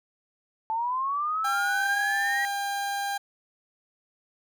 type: linear sweep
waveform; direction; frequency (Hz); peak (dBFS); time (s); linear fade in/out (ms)
sine; up; 872 to 1921; -25; 0.7-2.45; 0
type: tone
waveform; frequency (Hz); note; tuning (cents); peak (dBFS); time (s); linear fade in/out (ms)
30% pulse; 801; G5; +37; -25; 1.44-3.18; 10
effects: none